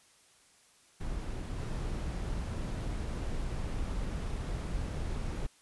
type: noise with level steps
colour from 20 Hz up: brown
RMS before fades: -37 / -35 dBFS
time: 1-5.47 s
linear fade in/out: 10 ms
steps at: 1.58 s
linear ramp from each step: 5 ms
effects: white hiss -63 dBFS RMS until 5.61 s + resampled to 24000 Hz